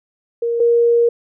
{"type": "tone pair in turn", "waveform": "sine", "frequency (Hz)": [468.3, 470.4], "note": ["A#4", "A#4"], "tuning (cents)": [8, 16], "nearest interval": "unison", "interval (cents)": 8, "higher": "second", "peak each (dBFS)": [-16, -10], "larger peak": "second", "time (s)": [[0.42, 0.6], [0.6, 1.09]], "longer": "second", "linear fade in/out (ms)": 5, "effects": []}